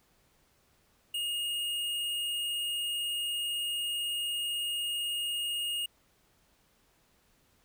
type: tone with hard clipping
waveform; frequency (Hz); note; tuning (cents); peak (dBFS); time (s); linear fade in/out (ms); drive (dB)
sine; 2853; F7; +36; -32; 1.14-5.86; 5; 13
effects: pink hiss -68 dBFS RMS until 7.64 s